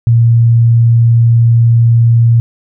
sine tone, 116.54 Hz, A#2, in tune, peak -4 dBFS, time 0.07-2.4 s, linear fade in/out 0 ms, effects none

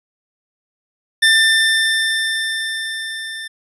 25% pulse tone with level ramp, 1788 Hz, A6, 27 cents sharp, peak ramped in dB -5 to -23 dBFS, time 1.22-3.48 s, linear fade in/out 10 ms, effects resampled to 24000 Hz

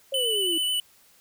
sine exponential sweep, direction down, 556 to 320 Hz, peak -28 dBFS, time 0.12-0.58 s, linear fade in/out 5 ms
square tone with vibrato, 2990 Hz, F#7, 17 cents sharp, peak -24 dBFS, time 0.14-0.8 s, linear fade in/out 2 ms, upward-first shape square, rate 9.2 Hz, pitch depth 14 cents each way
effects white hiss -58 dBFS RMS until 1.2 s

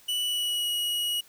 45% pulse tone with pitch glide, 2960 to 2906 Hz, F#7 to F#7, 0 to -32 cents, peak -26 dBFS, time 0.08-1.21 s, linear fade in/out 10 ms, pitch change -32 cents, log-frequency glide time 0.23-0.69 s, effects white hiss -56 dBFS RMS until 1.28 s

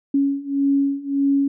sine beating tone pair, 277.2 / 278.9 Hz, C#4 / C#4, 0 / +11 cents, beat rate 1.7 Hz, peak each -21 / -19 dBFS, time 0.14-1.48 s, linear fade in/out 5 ms, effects none

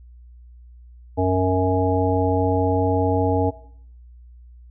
harmonic tone with a mistuned harmonic, 92.5 Hz, F#2, in tune, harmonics 1 / 3 / 5 / 7 / 9, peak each -22 / -23 / -22 / -26 / -25 dBFS, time 1.17-3.51 s, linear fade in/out 20 ms, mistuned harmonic 1, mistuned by +17 cents, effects noise-tail reverb RT60 0.6 s tail -17 dB re dry + added 60 Hz sine -42 dBFS peak until 4.7 s

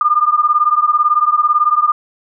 sine beating tone pair, 1200 / 1218 Hz, D6 / D#6, +37 / -37 cents, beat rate 18 Hz, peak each -13 dBFS, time 0.01-1.92 s, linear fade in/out 2 ms, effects none

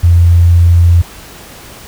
sine tone, 86 Hz, F2, 26 cents flat, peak -3 dBFS, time 0.03-1.02 s, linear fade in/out 10 ms, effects pink hiss -33 dBFS RMS until 1.87 s

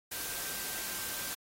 sine tone in noise, 1570 Hz, G6, 2 cents sharp, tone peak -49 dBFS, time 0.11-1.35 s, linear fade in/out 10 ms, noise white, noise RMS -38 dBFS, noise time 0.11-1.35 s, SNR -14 dB, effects AAC 48 kbps

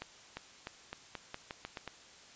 accelerating click train, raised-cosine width 0.3 ms, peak -24 dBFS, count 10, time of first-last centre 0.02-1.877 s, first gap 350 ms, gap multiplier 0.86, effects white hiss -56 dBFS RMS until 2.35 s + resampled to 16000 Hz

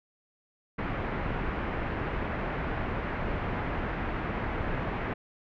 pink low-pass noise, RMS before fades -32 dBFS, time 0.78-5.14 s, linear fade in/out 10 ms, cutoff 2200 Hz, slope 24 dB/octave, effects none

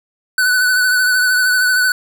square tone with vibrato, 1496 Hz, F#6, 19 cents sharp, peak -12 dBFS, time 0.38-1.92 s, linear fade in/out 2 ms, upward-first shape triangle, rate 13 Hz, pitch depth 40 cents each way, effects none

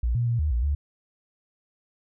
sine tone with pitch steps, 59.3 / 119.6 / 117.8 / 75.7 / 59 / 71.9 Hz, A#1 / A#2 / A#2 / D#2 / A#1 / D2, +30 / +45 / +19 / -47 / +22 / -36 cents, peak -21 dBFS, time 0.03-0.75 s, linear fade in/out 5 ms, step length 120 ms, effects none

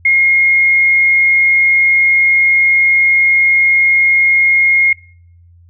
sine tone, 2145 Hz, C7, 42 cents sharp, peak -7 dBFS, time 0.05-4.93 s, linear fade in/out 5 ms, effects noise-tail reverb RT60 0.6 s tail -24 dB re dry + added 86 Hz sine -41 dBFS peak until 5.69 s

